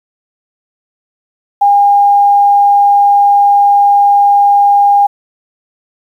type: tone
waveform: sine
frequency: 810 Hz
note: G#5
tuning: 43 cents flat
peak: -4 dBFS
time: 1.61-5.07 s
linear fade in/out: 10 ms
effects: 7-bit